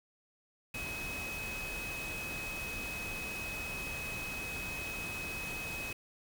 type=tone in noise; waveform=sine; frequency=2543 Hz; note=D#7; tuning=37 cents sharp; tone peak=-39 dBFS; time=0.74-5.93 s; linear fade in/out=5 ms; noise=pink; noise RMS=-43 dBFS; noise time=0.74-5.93 s; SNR=+1 dB; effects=none